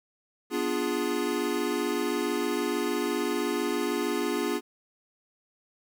square chord, B diminished seventh, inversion none, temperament equal, 246.9 / 293.7 / 349.2 / 415.3 Hz, B3 / D4 / F4 / Ab4, 0 / 0 / 0 / 0 cents, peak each -34 / -33 / -32 / -32 dBFS, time 0.5-4.61 s, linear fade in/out 50 ms, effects 10-bit

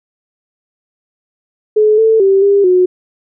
sine tone with pitch steps, 427.3 / 444.1 / 388.9 / 400.7 / 364.6 Hz, G#4 / A4 / G4 / G4 / F#4, +49 / +16 / -14 / +38 / -25 cents, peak -6 dBFS, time 1.76-2.86 s, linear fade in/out 10 ms, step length 220 ms, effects none

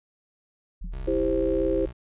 sine tone, 39.7 Hz, D#1, 36 cents sharp, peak -31 dBFS, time 0.81-1.89 s, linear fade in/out 10 ms
sine tone with exponential decay, 176.5 Hz, F3, 19 cents sharp, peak -35 dBFS, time 0.84-0.96 s, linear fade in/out 5 ms, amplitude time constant 24 ms
25% pulse tone with pitch glide, 65 to 62.35 Hz, C2 to B1, -11 to +17 cents, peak -34 dBFS, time 0.92-1.93 s, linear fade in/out 20 ms, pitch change -72 cents, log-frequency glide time 1.08-1.23 s
sine chord, C major, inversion first, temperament just, 327 / 392.4 / 523.3 Hz, E4 / G4 / C5, -14 / +2 / 0 cents, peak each -26 dBFS, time 1.07-1.86 s, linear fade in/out 10 ms
effects resampled to 8000 Hz

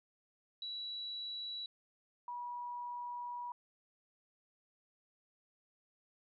sine tone pair in turn, 3922 / 968.7 Hz, B7 / B5, -13 / -34 cents, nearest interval 2 octaves, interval 2421 cents, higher first, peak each -40 / -40 dBFS, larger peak neither, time 0.62-1.66 / 2.28-3.52 s, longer second, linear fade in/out 2 ms, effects none

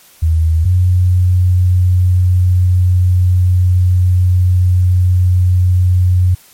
sine tone pair in turn, 80.8 / 90.69 Hz, E2 / F#2, -34 / -34 cents, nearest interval major second, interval 200 cents, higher second, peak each -8 / -7 dBFS, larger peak second, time 0.22-0.65 / 0.65-6.35 s, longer second, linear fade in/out 10 ms, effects white hiss -44 dBFS RMS until 6.53 s + MP3 64 kbps

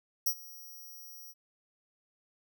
5% pulse tone with ADSR envelope, 5700 Hz, F8, 34 cents sharp, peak -19 dBFS, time 0.26-1.34 s, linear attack 9 ms, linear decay 69 ms, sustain -22 dB, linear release 39 ms, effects none

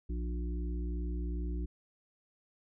harmonic tone with a mistuned harmonic, 59 Hz, A#1, 22 cents sharp, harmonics 1 / 3 / 5 / 6, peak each -33 / -44 / -45 / -48 dBFS, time 0.09-1.66 s, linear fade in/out 10 ms, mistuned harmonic 6, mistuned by +17 cents, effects none

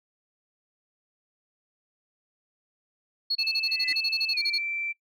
sine tone bursts, 4340 Hz, C#8, 37 cents flat, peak -22 dBFS, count 16, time 3.3-4.584 s, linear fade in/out 10 ms, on 54 ms, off 28 ms
sine tone with pitch glide, 2628 to 2341 Hz, E7 to D7, -6 to -6 cents, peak -28 dBFS, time 3.38-4.93 s, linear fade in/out 20 ms, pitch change -200 cents, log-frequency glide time 4.32-4.39 s
sine tone with exponential growth, 2013 Hz, B6, 33 cents sharp, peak -23 dBFS, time 3.64-3.93 s, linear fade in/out 2 ms, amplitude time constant 63 ms
effects noise-tail reverb RT60 0.1 s tail -24 dB re dry + tanh soft clip ceiling -17 dBFS

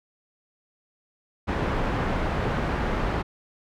pink low-pass noise, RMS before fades -26 dBFS, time 1.47-3.23 s, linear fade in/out 20 ms, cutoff 1700 Hz, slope 12 dB/octave, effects none

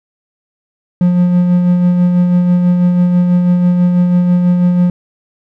triangle tone with tremolo, 177.7 Hz, F3, 30 cents sharp, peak -4 dBFS, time 1.01-4.9 s, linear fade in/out 2 ms, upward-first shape sine, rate 6.1 Hz, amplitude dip 35%, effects none

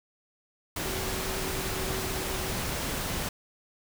sine tone in noise, 379.2 Hz, F#4, 43 cents sharp, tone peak -38 dBFS, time 0.85-2.54 s, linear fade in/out 5 ms, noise pink, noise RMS -32 dBFS, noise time 0.76-3.29 s, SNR -9 dB, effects none

